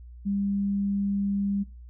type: tone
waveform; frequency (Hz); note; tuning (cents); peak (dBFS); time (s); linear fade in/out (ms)
sine; 199.6; G3; +32; -24; 0.25-1.64; 20
effects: noise-tail reverb RT60 0.3 s tail -22 dB re dry + added 60 Hz sine -42 dBFS peak until 1.89 s